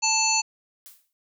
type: harmonic tone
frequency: 880 Hz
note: A5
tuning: in tune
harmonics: 1 / 3 / 5 / 7 / 8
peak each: -26 / -26 / -26 / -26 / -26 dBFS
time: 0.02-0.42 s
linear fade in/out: 20 ms
type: noise with exponential decay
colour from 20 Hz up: blue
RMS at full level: -42 dBFS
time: 0.86-1.13 s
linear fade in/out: 0 ms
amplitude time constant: 57 ms
effects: none